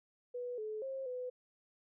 sine tone with pitch steps, 490.8 / 430.8 / 534 / 501 Hz, B4 / A4 / C5 / B4, -11 / -37 / +35 / +25 cents, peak -38 dBFS, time 0.34-1.3 s, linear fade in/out 10 ms, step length 240 ms, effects none

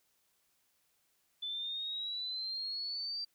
sine exponential sweep, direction up, 3492 to 4699 Hz, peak -36 dBFS, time 1.42-3.25 s, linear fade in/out 10 ms, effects white hiss -75 dBFS RMS until 3.34 s

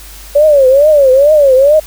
sine tone with vibrato, 564 Hz, C#5, 30 cents sharp, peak -3 dBFS, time 0.35-1.8 s, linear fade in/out 10 ms, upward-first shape triangle, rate 2.3 Hz, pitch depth 190 cents each way, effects added 50 Hz sine -32 dBFS peak until 1.86 s + white hiss -34 dBFS RMS until 1.86 s

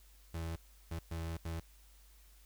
35% pulse tone bursts at uneven times, 82.41 Hz, E2, in tune, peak -36 dBFS, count 4, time 0.34-0.56 / 0.91-0.99 / 1.11-1.37 / 1.45-1.6 s, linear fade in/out 5 ms, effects added 50 Hz sine -59 dBFS peak until 2.45 s + white hiss -66 dBFS RMS until 2.45 s

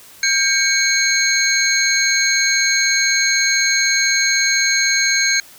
sine tone cluster, 1594 / 2232 / 4138 / 4436 / 6490 Hz, G6 / C#7 / C8 / C#8 / G#8, +28 / +11 / -20 / 0 / -41 cents, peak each -19 / -19 / -20 / -28 / -19 dBFS, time 0.23-5.4 s, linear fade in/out 2 ms, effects white hiss -43 dBFS RMS until 5.58 s

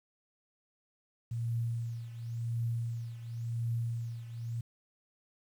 sine tone with tremolo, 116.54 Hz, A#2, in tune, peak -29 dBFS, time 1.31-4.61 s, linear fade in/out 5 ms, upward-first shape triangle, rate 0.93 Hz, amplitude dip 80%, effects 10-bit

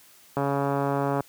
click train, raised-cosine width 1 ms, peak -12 dBFS, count 118, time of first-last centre 0.37-1.206 s, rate 140 Hz, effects white hiss -54 dBFS RMS until 1.28 s + high-pass 80 Hz 12 dB/octave

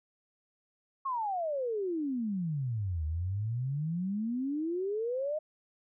sine exponential two-way sweep, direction down then up, 1108.7 to 75.5 to 630 Hz, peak -30 dBFS, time 1.05-5.39 s, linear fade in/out 10 ms, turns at 3.05 s, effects none

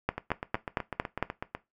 two click trains, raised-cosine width 0.5 ms, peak -18 / -11 dBFS, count 12 / 6, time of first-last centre 0.18-1.55 / 0.09-1.226 s, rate 8.03 / 4.4 Hz, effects noise-tail reverb RT60 0.2 s tail -17 dB re dry

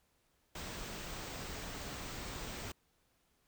pink band-stop noise, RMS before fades -44 dBFS, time 0.55-2.72 s, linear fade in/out 5 ms, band 8900 to 14000 Hz, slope 96 dB/octave, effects pink hiss -75 dBFS RMS until 3.47 s

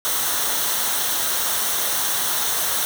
white noise with comb filter, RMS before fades -22 dBFS, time 0.05-2.85 s, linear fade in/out 0 ms, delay 0.41 ms, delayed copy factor -0.55, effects none

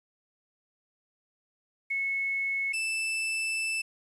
sine / 40% pulse tone pair in turn, 2195 / 2643 Hz, C#7 / E7, -18 / +4 cents, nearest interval minor third, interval 322 cents, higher second, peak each -27 dBFS, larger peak neither, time 1.9-2.73 / 2.73-3.82 s, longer second, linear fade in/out 10 ms, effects resampled to 24000 Hz + 10-bit

